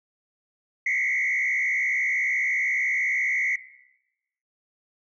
sine tone with frequency modulation, 2100 Hz, C7, 6 cents sharp, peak -20 dBFS, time 0.86-3.56 s, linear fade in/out 5 ms, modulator 65.9 Hz, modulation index 2, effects noise-tail reverb RT60 0.9 s tail -17 dB re dry + tanh soft clip ceiling -18 dBFS

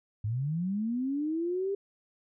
sine linear sweep, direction up, 100 to 402.8 Hz, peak -28 dBFS, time 0.24-1.75 s, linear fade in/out 5 ms, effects none

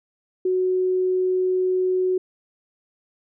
sine tone, 369.6 Hz, F#4, 2 cents flat, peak -18 dBFS, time 0.45-2.18 s, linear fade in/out 5 ms, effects none

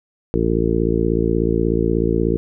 harmonic tone, 56.5 Hz, A1, 47 cents sharp, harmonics 1 / 2 / 3 / 4 / 5 / 6 / 7 / 8, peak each -23 / -26 / -23 / -25 / -25 / -22 / -23 / -23 dBFS, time 0.34-2.37 s, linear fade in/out 0 ms, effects none

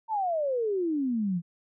sine exponential sweep, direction down, 918 to 164.81 Hz, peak -25 dBFS, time 0.08-1.42 s, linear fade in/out 50 ms, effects none

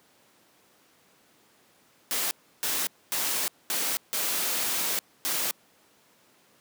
white noise bursts at uneven times, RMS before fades -28 dBFS, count 6, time 2.11-2.31 / 2.63-2.87 / 3.12-3.48 / 3.7-3.97 / 4.13-4.99 / 5.25-5.51 s, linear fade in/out 0 ms, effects pink hiss -61 dBFS RMS until 6.6 s + high-pass 200 Hz 12 dB/octave

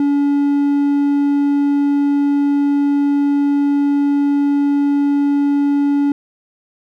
triangle tone, 284.8 Hz, C#4, 47 cents sharp, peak -10 dBFS, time 0-6.12 s, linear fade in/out 2 ms, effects none

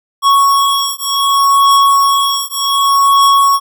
square beating tone pair, 1108.7 / 1109.36 Hz, C#6 / C#6, 0 / +1 cents, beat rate 0.66 Hz, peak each -12 dBFS, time 0.22-3.6 s, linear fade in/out 50 ms, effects none

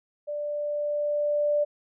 sine tone with level ramp, 589 Hz, D5, 5 cents sharp, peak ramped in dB -29 to -20 dBFS, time 0.27-1.65 s, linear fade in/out 20 ms, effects none

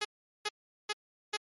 5% pulse tone bursts, 420 Hz, G#4, 19 cents sharp, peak -19 dBFS, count 4, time 0.01-1.37 s, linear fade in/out 10 ms, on 40 ms, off 400 ms, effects MP3 48 kbps

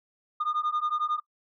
sine beating tone pair, 1214 / 1225 Hz, D#6 / D#6, -43 / -27 cents, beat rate 11 Hz, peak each -27 dBFS, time 0.4-1.2 s, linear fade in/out 10 ms, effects noise-tail reverb RT60 0.1 s tail -22 dB re dry + tanh soft clip ceiling -22 dBFS

